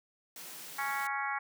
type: high-pass noise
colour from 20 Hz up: white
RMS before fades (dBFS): -46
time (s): 0.36-1.07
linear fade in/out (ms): 2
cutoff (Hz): 130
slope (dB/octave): 96
type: harmonic tone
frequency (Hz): 277.2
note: C#4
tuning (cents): 0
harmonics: 3 / 4 / 5 / 6 / 7 / 8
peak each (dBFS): -37 / -38 / -39 / -40 / -40 / -41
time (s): 0.78-1.39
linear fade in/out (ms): 10
effects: none